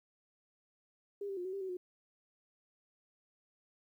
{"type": "tone with pitch steps", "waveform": "sine", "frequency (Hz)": [403.4, 391.2, 356.2, 375, 394, 377.9, 361.7], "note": ["G4", "G4", "F4", "F#4", "G4", "F#4", "F#4"], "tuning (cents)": [50, -4, 34, 23, 9, 37, -39], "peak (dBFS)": -37, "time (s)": [1.21, 1.77], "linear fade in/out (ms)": 5, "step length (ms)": 80, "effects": ["12-bit"]}